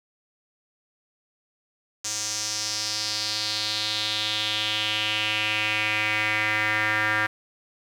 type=tone with band-pass filter sweep; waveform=square; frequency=107.2 Hz; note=A2; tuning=45 cents flat; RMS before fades=-26 dBFS; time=2.04-7.27 s; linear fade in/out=10 ms; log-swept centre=6400 to 1700 Hz; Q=3.7; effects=8-bit